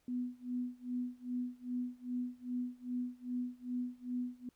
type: tone with tremolo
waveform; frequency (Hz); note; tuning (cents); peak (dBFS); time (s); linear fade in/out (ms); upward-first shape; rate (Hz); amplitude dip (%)
sine; 247.6; B3; +5; -33; 0.08-4.49; 2; sine; 2.5; 95
effects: pink hiss -75 dBFS RMS until 4.55 s